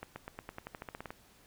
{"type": "accelerating click train", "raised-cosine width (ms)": 0.5, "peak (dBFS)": -26, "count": 14, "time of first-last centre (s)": [0.03, 1.105], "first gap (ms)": 130, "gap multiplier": 0.92, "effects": ["pink hiss -62 dBFS RMS until 1.46 s"]}